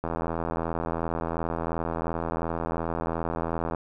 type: click train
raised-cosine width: 1 ms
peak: -15 dBFS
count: 308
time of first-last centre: 0.04-3.748 s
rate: 82.8 Hz
effects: none